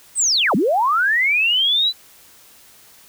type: linear two-way sweep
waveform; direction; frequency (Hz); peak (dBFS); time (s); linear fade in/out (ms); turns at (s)
sine; down then up; 8670 to 168.1 to 4037; -14; 0.15-1.93; 50; 0.55
effects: white hiss -48 dBFS RMS until 3.08 s